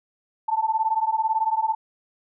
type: beating tone pair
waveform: sine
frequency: 875 / 893 Hz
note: A5 / A5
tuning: -10 / +25 cents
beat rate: 18 Hz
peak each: -23 dBFS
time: 0.48-1.75 s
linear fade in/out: 10 ms
effects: none